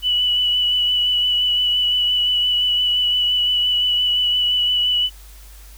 sine tone with vibrato, 2960 Hz, F#7, in tune, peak -15 dBFS, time 0.02-5.1 s, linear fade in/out 50 ms, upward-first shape sine, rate 5.8 Hz, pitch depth 18 cents each way, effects added 50 Hz sine -39 dBFS peak until 5.77 s + white hiss -47 dBFS RMS until 5.77 s

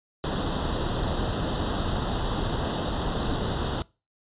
pink noise with comb filter, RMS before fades -27 dBFS, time 0.24-3.82 s, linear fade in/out 0 ms, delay 0.22 ms, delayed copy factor +1, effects noise-tail reverb RT60 0.3 s tail -23 dB re dry + resampled to 8000 Hz

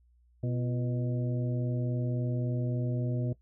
harmonic tone with a mistuned harmonic, 123.47 Hz, B2, in tune, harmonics 1 / 2 / 3 / 4 / 5, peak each -29 / -37 / -40 / -44 / -43 dBFS, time 0.43-3.33 s, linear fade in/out 5 ms, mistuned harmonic 3, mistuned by -94 cents, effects noise-tail reverb RT60 0.1 s tail -18 dB re dry + added 60 Hz sine -61 dBFS peak until 3.41 s

